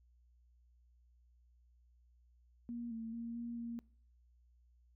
sine tone with pitch steps, 236.9 / 225.9 / 232.6 / 235.7 / 233.9 Hz, A#3 / A3 / A#3 / A#3 / A#3, +28 / +46 / -4 / +19 / +6 cents, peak -40 dBFS, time 2.69-3.79 s, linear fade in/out 0 ms, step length 220 ms, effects noise-tail reverb RT60 0.5 s tail -23 dB re dry + added 60 Hz sine -65 dBFS peak until 4.95 s

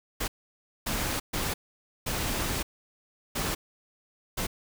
pink noise bursts at uneven times, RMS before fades -30 dBFS, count 6, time 0.2-0.28 / 0.86-1.2 / 1.33-1.54 / 2.06-2.63 / 3.35-3.55 / 4.37-4.47 s, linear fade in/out 10 ms, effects none

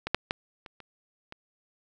clicks, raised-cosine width 0.3 ms, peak -15 / -6 / -11 / -27 / -30 / -25 dBFS, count 6, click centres 0.07 / 0.146 / 0.309 / 0.662 / 0.803 / 1.324 s, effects none

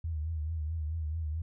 sine tone with vibrato, 79 Hz, D#2, 27 cents sharp, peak -31 dBFS, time 0.04-1.42 s, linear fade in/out 5 ms, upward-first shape triangle, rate 4.6 Hz, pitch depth 98 cents each way, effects none

